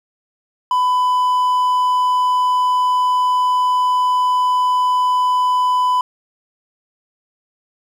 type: tone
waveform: triangle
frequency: 1000 Hz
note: B5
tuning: 21 cents sharp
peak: -11 dBFS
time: 0.71-6.01 s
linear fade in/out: 2 ms
effects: 8-bit

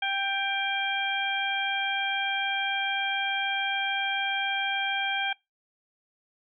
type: harmonic tone with a mistuned harmonic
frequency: 787 Hz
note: G5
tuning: 7 cents sharp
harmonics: 1 / 2 / 3 / 4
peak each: -31 / -31 / -31 / -31 dBFS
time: 0.02-5.33 s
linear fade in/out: 5 ms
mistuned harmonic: 4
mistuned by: +36 cents
effects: noise-tail reverb RT60 0.2 s tail -24 dB re dry

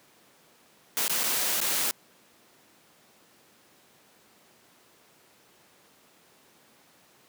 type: noise with dropouts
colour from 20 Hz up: white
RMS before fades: -27 dBFS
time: 0.97-1.91 s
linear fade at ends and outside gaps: 0 ms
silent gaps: 1.08-1.096 / 1.233-1.238 / 1.603-1.614 s
effects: pink hiss -59 dBFS RMS until 7.28 s + high-pass 200 Hz 12 dB/octave

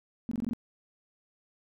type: tone bursts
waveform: sine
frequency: 233.1 Hz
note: A#3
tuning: in tune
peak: -28 dBFS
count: 6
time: 0.29-0.534 s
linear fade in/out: 0 ms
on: 24 ms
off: 20 ms
effects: none

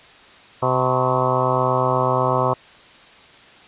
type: harmonic tone with a mistuned harmonic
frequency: 128.2 Hz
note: C3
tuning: 35 cents flat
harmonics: 1 / 2 / 3 / 4 / 5 / 6 / 7 / 8 / 9 / 10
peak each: -24 / -30 / -26 / -24 / -24 / -28 / -25 / -25 / -24 / -30 dBFS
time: 0.62-2.54 s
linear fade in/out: 10 ms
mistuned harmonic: 9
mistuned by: -72 cents
effects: white hiss -46 dBFS RMS until 3.67 s + resampled to 8000 Hz

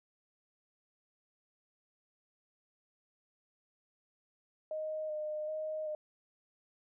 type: tone with vibrato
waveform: sine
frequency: 616 Hz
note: D#5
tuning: 17 cents flat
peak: -35 dBFS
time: 4.71-5.95 s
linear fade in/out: 2 ms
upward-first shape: square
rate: 1.3 Hz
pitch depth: 17 cents each way
effects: none

